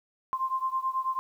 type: beating tone pair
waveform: sine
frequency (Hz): 1046.5 / 1055.7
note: C6 / C6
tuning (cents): 0 / +15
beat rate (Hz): 9.2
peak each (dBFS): -29 / -31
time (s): 0.33-1.19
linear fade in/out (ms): 0
effects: 10-bit